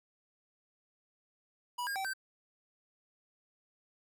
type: tone with pitch steps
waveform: square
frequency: 976 / 1619 / 771 / 1555 Hz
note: B5 / G#6 / G5 / G6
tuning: -21 / -45 / -29 / -14 cents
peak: -35 dBFS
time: 1.78-2.136 s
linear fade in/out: 10 ms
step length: 89 ms
effects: none